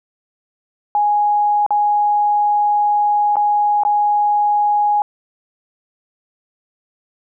sine tone with dropouts, 830 Hz, G#5, 1 cent flat, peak -12 dBFS, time 0.95-5.02 s, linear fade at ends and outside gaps 1 ms, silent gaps 1.664-1.706 / 3.357-3.367 / 3.835-3.85 s, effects none

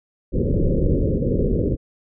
pink low-pass noise, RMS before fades -19 dBFS, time 0.32-1.77 s, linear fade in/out 50 ms, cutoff 550 Hz, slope 96 dB/octave, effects none

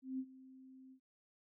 sine tone with ADSR envelope, 261.6 Hz, C4, in tune, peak -36 dBFS, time 0.02-1 s, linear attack 170 ms, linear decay 59 ms, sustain -19 dB, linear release 81 ms, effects none

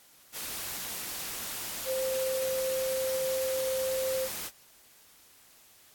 sine tone in noise, 523.3 Hz, C5, in tune, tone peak -28 dBFS, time 1.85-4.29 s, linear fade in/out 50 ms, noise white, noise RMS -37 dBFS, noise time 0.32-4.51 s, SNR +6 dB, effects white hiss -58 dBFS RMS until 5.94 s + AAC 64 kbps

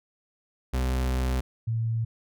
40% pulse / sine tone pair in turn, 63.8 / 113.68 Hz, C2 / A#2, -43 / -43 cents, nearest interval minor seventh, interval 1000 cents, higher second, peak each -23 / -24 dBFS, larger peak first, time 0.73-1.41 / 1.67-2.05 s, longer first, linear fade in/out 10 ms, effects none

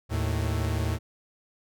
45% pulse tone pair together, 77.78 / 110 Hz, D#2 / A2, 0 / 0 cents, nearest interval tritone, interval 600 cents, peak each -28 dBFS, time 0.09-0.99 s, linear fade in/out 50 ms, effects none

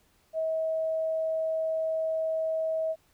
sine tone, 641 Hz, E5, 49 cents flat, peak -26 dBFS, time 0.33-2.96 s, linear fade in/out 50 ms, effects pink hiss -66 dBFS RMS until 3.13 s

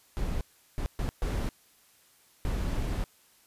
brown noise bursts at uneven times, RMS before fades -30 dBFS, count 5, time 0.17-0.41 / 0.78-0.86 / 0.99-1.09 / 1.22-1.49 / 2.45-3.04 s, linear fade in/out 0 ms, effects white hiss -62 dBFS RMS until 3.46 s + resampled to 32000 Hz

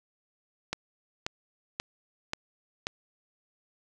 click train, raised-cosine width 0.2 ms, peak -13 dBFS, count 5, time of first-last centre 0.73-2.869 s, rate 1.87 Hz, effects none

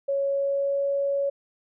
sine tone with pitch glide, 554.4 to 558.9 Hz, C#5 to C#5, 0 to +14 cents, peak -22 dBFS, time 0.08-1.3 s, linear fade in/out 10 ms, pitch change +14 cents, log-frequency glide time 0.23-0.85 s, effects none

